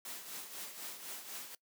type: noise with tremolo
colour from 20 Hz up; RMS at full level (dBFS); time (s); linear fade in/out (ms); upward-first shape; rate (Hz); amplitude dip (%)
white; -43; 0.05-1.55; 2; triangle; 4; 65
effects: noise-tail reverb RT60 0.1 s tail -21 dB re dry + high-pass 200 Hz 12 dB/octave